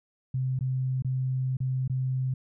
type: tone with dropouts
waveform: sine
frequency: 130 Hz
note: C3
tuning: 11 cents flat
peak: -25 dBFS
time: 0.34-2.34 s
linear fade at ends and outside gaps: 5 ms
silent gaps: 0.591-0.608 / 1.023-1.046 / 1.57-1.603 / 1.878-1.897 s
effects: none